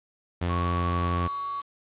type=tone; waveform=sawtooth; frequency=87.31 Hz; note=F2; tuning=in tune; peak=-21 dBFS; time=0.41-1.28 s; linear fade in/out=10 ms
type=tone with pitch glide; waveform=sine; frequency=1108.7 to 1124.2 Hz; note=C#6 to C#6; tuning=0 to +24 cents; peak=-29 dBFS; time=0.49-1.62 s; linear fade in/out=20 ms; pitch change=+24 cents; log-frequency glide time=0.6-0.65 s
effects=resampled to 8000 Hz + 8-bit